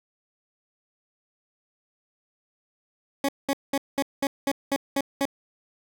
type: tone bursts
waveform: 20% pulse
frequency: 277.2 Hz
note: C#4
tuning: in tune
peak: -17 dBFS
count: 9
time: 3.24-5.254 s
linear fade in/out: 2 ms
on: 46 ms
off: 200 ms
effects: none